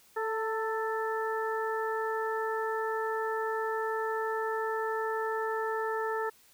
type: harmonic tone with a mistuned harmonic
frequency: 440.5 Hz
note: A4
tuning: 2 cents sharp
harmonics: 1 / 2 / 3 / 4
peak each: -32 / -35 / -37 / -38 dBFS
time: 0.16-6.3 s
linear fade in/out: 10 ms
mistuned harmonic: 2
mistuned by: +26 cents
effects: white hiss -61 dBFS RMS until 6.53 s